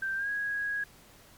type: tone with pitch glide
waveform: sine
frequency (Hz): 1568 to 1653.6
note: G6 to G#6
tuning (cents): 0 to -8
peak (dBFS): -29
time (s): 0.02-0.84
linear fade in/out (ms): 5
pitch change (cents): +92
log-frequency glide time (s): 0.16-0.29
effects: pink hiss -56 dBFS RMS until 1.37 s + MP3 96 kbps